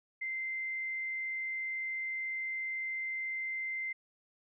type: tone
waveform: sine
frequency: 2081 Hz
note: C7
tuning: 10 cents flat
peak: -34 dBFS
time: 0.21-3.93 s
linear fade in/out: 10 ms
effects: none